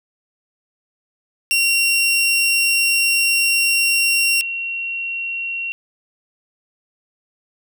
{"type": "tone pair in turn", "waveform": ["sawtooth", "sine"], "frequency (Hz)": [2748, 2738], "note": ["F7", "F7"], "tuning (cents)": [-29, -35], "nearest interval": "unison", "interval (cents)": 6, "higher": "first", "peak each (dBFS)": [-11, -22], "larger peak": "first", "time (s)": [[1.51, 4.41], [4.41, 5.72]], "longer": "first", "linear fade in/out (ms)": 0, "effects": []}